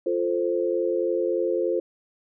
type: chord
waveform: sine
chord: F major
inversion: none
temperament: equal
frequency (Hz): 349.2 / 440 / 523.3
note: F4 / A4 / C5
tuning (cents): 0 / 0 / 0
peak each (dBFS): -25 / -27 / -26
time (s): 0.06-1.8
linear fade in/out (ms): 5
effects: none